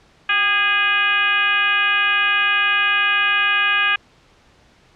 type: tone with frequency modulation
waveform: sine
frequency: 2062 Hz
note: C7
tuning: 26 cents flat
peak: -14 dBFS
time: 0.29-3.96 s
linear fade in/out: 5 ms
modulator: 423 Hz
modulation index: 2
effects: pink hiss -53 dBFS RMS until 4.95 s + low-pass 5000 Hz 12 dB/octave